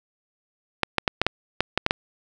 clicks, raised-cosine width 0.3 ms, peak -3 dBFS, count 9, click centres 0.833 / 0.983 / 1.078 / 1.216 / 1.266 / 1.606 / 1.776 / 1.864 / 1.909 s, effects none

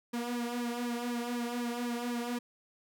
sawtooth tone with flanger, 240 Hz, B3, 49 cents flat, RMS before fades -35 dBFS, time 0.13-2.39 s, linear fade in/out 10 ms, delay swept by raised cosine 1.4 to 3.7 ms, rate 4 Hz, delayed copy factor -0.8, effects none

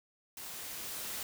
white noise with level ramp, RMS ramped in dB -45 to -39 dBFS, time 0.37-1.23 s, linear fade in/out 2 ms, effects none

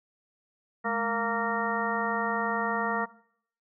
harmonic tone with a mistuned harmonic, 231.4 Hz, A#3, 13 cents flat, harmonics 1 / 2 / 3 / 4 / 5 / 6 / 8, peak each -34 / -34 / -34 / -34 / -34 / -34 / -34 dBFS, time 0.84-3.06 s, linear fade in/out 20 ms, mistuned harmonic 1, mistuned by -150 cents, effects noise-tail reverb RT60 0.6 s tail -18 dB re dry

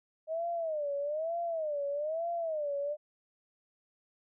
sine tone with vibrato, 622.3 Hz, D#5, in tune, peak -31 dBFS, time 0.27-2.97 s, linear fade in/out 50 ms, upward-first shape sine, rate 1.1 Hz, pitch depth 170 cents each way, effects none

